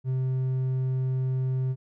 sine tone with hard clipping, 130 Hz, C3, 11 cents flat, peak -25 dBFS, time 0.04-1.76 s, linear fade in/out 50 ms, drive 3 dB, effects none

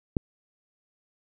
click, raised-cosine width 3 ms, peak -11 dBFS, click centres 0.168 s, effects none

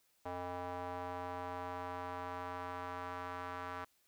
square tone with band-pass filter sweep, 89.3 Hz, F2, 39 cents sharp, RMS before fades -43 dBFS, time 0.25-3.85 s, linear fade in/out 10 ms, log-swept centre 790 to 1200 Hz, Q 2, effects white hiss -74 dBFS RMS until 4.07 s

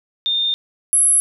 sine tone pair in turn, 3629 / 10875 Hz, A#7 / F9, -47 / -47 cents, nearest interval octave + perfect fifth, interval 1900 cents, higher second, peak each -16 / -11 dBFS, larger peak second, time 0.26-0.54 / 0.93-1.2 s, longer first, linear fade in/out 0 ms, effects none

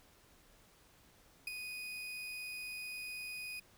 35% pulse tone with ADSR envelope, 2487 Hz, D#7, 1 cent flat, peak -33 dBFS, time 1.47-3.6 s, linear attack 4 ms, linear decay 15 ms, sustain -7 dB, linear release 8 ms, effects pink hiss -65 dBFS RMS until 3.77 s

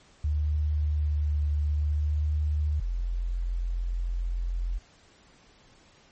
sine tone with vibrato, 74.8 Hz, D2, 32 cents sharp, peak -23 dBFS, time 0.24-2.8 s, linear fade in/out 5 ms, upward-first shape triangle, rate 0.59 Hz, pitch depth 20 cents each way
sine tone, 43.46 Hz, F1, 8 cents flat, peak -26 dBFS, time 2.8-4.79 s, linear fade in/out 20 ms
effects pink hiss -58 dBFS RMS until 6.11 s + MP3 32 kbps

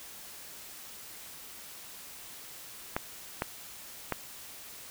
clicks, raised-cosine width 0.5 ms, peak -14 dBFS, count 3, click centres 2.965 / 3.421 / 4.123 s, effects white hiss -47 dBFS RMS until 4.9 s

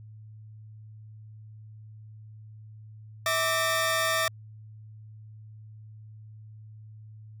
sawtooth tone cluster, 648 / 1169 / 1817 Hz, E5 / D6 / A#6, -30 / -8 / -45 cents, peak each -25 dBFS, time 3.26-4.28 s, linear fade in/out 2 ms, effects added 108 Hz sine -44 dBFS peak until 7.4 s

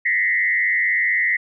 sine tone with frequency modulation, 1975.5 Hz, B6, in tune, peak -16 dBFS, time 0.05-1.37 s, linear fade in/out 10 ms, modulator 95.6 Hz, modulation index 1.4, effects none

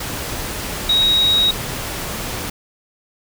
sine tone in noise, 3800 Hz, A#7, 33 cents sharp, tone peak -12 dBFS, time 0.89-1.51 s, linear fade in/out 5 ms, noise pink, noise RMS -26 dBFS, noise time 0-2.5 s, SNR +11 dB, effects none

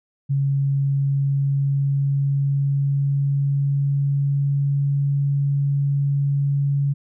sine tone with pitch glide, 138.59 to 140.69 Hz, C#3 to C#3, 0 to +26 cents, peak -17 dBFS, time 0.29-6.94 s, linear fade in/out 20 ms, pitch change +26 cents, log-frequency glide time 0.64-4.9 s, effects none

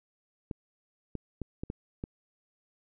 clicks, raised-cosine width 3 ms, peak -22 dBFS, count 6, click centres 0.512 / 1.153 / 1.417 / 1.635 / 1.701 / 2.039 s, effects none

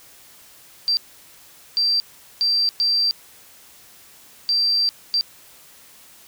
sine tone bursts at uneven times, 4699 Hz, D8, in tune, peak -16 dBFS, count 6, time 0.88-0.97 / 1.77-2 / 2.41-2.69 / 2.8-3.11 / 4.49-4.89 / 5.14-5.21 s, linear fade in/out 0 ms, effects white hiss -48 dBFS RMS until 6.27 s

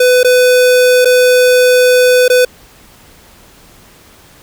square tone with dropouts, 500 Hz, B4, 21 cents sharp, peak -6 dBFS, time 0-2.45 s, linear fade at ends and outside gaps 5 ms, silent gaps 0.232-0.245 / 1.048-1.054 / 2.281-2.299 s, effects pink hiss -42 dBFS RMS until 4.42 s

